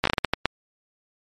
slowing click train, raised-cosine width 0.3 ms, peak -3 dBFS, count 9, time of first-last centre 0.04-0.456 s, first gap 14 ms, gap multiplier 1.36, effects MP3 64 kbps

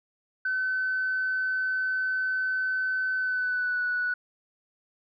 sine tone with pitch glide, 1520 to 1475.9 Hz, F#6 to F#6, +46 to -5 cents, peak -24 dBFS, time 0.45-4.14 s, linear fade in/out 5 ms, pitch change -51 cents, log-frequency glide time 3.16-3.83 s, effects tanh soft clip ceiling -20 dBFS

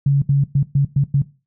sine tone bursts at uneven times, 140 Hz, C#3, 18 cents sharp, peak -11 dBFS, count 6, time 0.06-0.22 / 0.29-0.44 / 0.55-0.63 / 0.75-0.85 / 0.96-1.04 / 1.14-1.22 s, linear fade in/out 5 ms, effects noise-tail reverb RT60 0.3 s tail -18 dB re dry

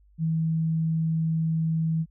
sine tone, 161.2 Hz, E3, 38 cents flat, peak -22 dBFS, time 0.18-2.06 s, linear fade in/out 50 ms, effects added 50 Hz sine -55 dBFS peak until 2.1 s

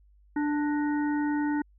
harmonic tone with a mistuned harmonic, 295.1 Hz, D4, 8 cents sharp, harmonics 1 / 3 / 5 / 6, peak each -25 / -35 / -39 / -41 dBFS, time 0.36-1.62 s, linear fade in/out 5 ms, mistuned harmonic 6, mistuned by +95 cents, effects added 50 Hz sine -56 dBFS peak until 1.78 s

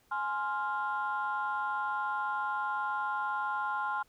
sine chord, F minor, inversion first, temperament just, 838.1 / 1047.7 / 1396.9 Hz, Ab5 / C6 / F6, +16 / +2 / 0 cents, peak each -34 dBFS, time 0.11-4.03 s, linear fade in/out 10 ms, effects tanh soft clip ceiling -23 dBFS + pink hiss -68 dBFS RMS until 4.08 s

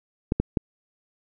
clicks, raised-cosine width 3 ms, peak -8 dBFS, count 3, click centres 0.321 / 0.4 / 0.572 s, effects none

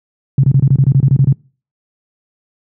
sine tone bursts, 135.4 Hz, C#3, 40 cents flat, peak -5 dBFS, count 12, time 0.38-1.326 s, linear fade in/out 2 ms, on 55 ms, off 26 ms, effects noise-tail reverb RT60 0.4 s tail -26 dB re dry + high-pass 80 Hz 12 dB/octave

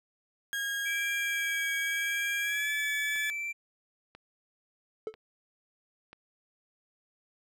35% pulse tone with pitch glide, 1633 to 1726.1 Hz, G#6 to A6, -30 to -34 cents, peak -29 dBFS, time 0.53-3.3 s, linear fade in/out 0 ms, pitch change +96 cents, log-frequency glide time 2.39-2.71 s
triangle tone with vibrato, 2315 Hz, D7, 25 cents flat, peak -31 dBFS, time 0.85-3.53 s, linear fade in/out 20 ms, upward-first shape triangle, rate 0.83 Hz, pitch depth 32 cents each way
click train, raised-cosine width 0.3 ms, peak -32 dBFS, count 4, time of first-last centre 3.16-6.13 s, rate 1.01 Hz
triangle tone with exponential decay, 436.8 Hz, A4, 13 cents flat, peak -26 dBFS, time 5.07-5.15 s, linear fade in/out 1 ms, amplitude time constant 16 ms
effects none

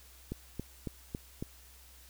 click train, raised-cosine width 3 ms, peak -23 dBFS, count 5, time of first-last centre 0.32-1.425 s, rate 3.62 Hz, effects added 63 Hz sine -57 dBFS peak until 2.09 s + white hiss -58 dBFS RMS until 2.09 s

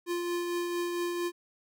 square tone with tremolo, 348.5 Hz, F4, 4 cents flat, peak -29 dBFS, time 0.06-1.32 s, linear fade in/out 50 ms, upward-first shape triangle, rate 4.4 Hz, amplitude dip 35%, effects none

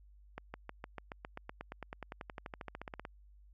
accelerating click train, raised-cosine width 0.5 ms, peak -27 dBFS, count 28, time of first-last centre 0.38-3.051 s, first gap 160 ms, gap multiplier 0.96, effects added 50 Hz sine -57 dBFS peak until 3.53 s

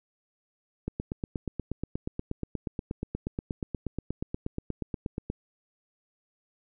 click train, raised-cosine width 3 ms, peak -18 dBFS, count 38, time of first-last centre 0.88-5.301 s, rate 8.37 Hz, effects none

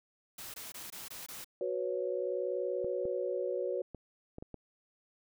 white noise bursts, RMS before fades -45 dBFS, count 6, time 0.38-1.445 s, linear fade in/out 5 ms, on 160 ms, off 21 ms
sine chord, F# suspended fourth, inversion none, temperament equal, 370 / 493.9 / 554.4 Hz, F#4 / B4 / C#5, 0 / 0 / 0 cents, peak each -36 dBFS, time 1.61-3.82 s, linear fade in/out 2 ms
clicks, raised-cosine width 2 ms, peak -30 dBFS, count 6, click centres 2.845 / 3.054 / 3.947 / 4.384 / 4.425 / 4.543 s
effects none

